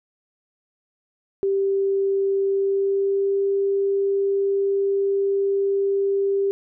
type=tone with pitch glide; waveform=sine; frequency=392 to 395.2 Hz; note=G4 to G4; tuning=0 to +14 cents; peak=-18 dBFS; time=1.43-6.51 s; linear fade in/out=0 ms; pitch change=+14 cents; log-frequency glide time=2.46-3.41 s; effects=none